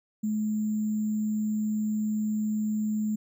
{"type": "tone with sample-and-hold", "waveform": "sine", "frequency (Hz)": 213.8, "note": "A3", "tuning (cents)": -49, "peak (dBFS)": -25, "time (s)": [0.23, 3.16], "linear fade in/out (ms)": 10, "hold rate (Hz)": 7350, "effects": []}